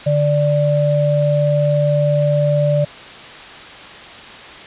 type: tone pair together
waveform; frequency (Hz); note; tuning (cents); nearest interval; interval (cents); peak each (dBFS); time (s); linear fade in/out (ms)
sine; 146.82 / 587.3; D3 / D5; 0 / 0; 2 octaves; 2400; -15; 0.06-2.85; 10
effects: white hiss -35 dBFS RMS until 4.66 s + resampled to 8000 Hz